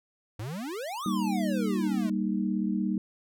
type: exponential two-way sweep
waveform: square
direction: up then down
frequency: 98 to 1267 to 203 Hz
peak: -34 dBFS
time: 0.39-2.1 s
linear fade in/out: 5 ms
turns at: 1.05 s
type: chord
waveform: sine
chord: Eb major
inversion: first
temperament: equal with one note detuned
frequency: 196 / 233.1 / 310.1 Hz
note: G3 / Bb3 / Eb4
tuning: 0 / 0 / -6 cents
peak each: -28 / -31 / -32 dBFS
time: 1.06-2.98 s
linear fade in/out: 2 ms
effects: none